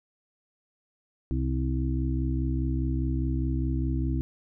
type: harmonic tone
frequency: 64.9 Hz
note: C2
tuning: 13 cents flat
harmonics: 1 / 2 / 4 / 5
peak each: -27 / -30 / -33 / -34 dBFS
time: 1.31-4.21 s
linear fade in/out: 0 ms
effects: none